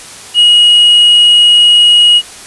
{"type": "tone with tanh clipping", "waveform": "sine", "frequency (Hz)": 2895, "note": "F#7", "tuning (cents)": -38, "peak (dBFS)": -3, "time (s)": [0.34, 2.22], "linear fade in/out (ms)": 50, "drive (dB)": 2, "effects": ["white hiss -30 dBFS RMS until 2.46 s", "resampled to 24000 Hz"]}